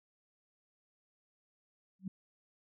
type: tone with exponential growth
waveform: sine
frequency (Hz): 189.6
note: F#3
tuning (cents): +43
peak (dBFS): -33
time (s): 1.99-2.08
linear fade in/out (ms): 5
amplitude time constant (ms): 18
effects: none